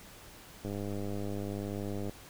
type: click train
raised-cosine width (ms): 2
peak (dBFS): -25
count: 147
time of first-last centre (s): 0.65-2.096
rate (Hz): 101
effects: pink hiss -52 dBFS RMS until 2.29 s